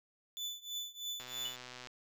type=tone with tremolo; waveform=35% pulse; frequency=3490 Hz; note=A7; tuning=15 cents flat; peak=-34 dBFS; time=0.37-1.56 s; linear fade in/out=0 ms; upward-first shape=triangle; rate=3.1 Hz; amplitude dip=95%
type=click train; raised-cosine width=0.2 ms; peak=-30 dBFS; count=85; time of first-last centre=1.2-1.872 s; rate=125 Hz
type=tone with exponential decay; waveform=sine; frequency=2960 Hz; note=F#7; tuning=in tune; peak=-36 dBFS; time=1.45-1.59 s; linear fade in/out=5 ms; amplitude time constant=30 ms
effects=none